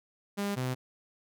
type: tone pair in turn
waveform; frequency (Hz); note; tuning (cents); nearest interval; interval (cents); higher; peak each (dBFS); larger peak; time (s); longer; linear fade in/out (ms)
sawtooth; 201.7 / 127.91; G3 / C3; +50 / -39; minor sixth; 789; first; -26; neither; 0.37-0.56 / 0.56-0.75; neither; 20
effects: none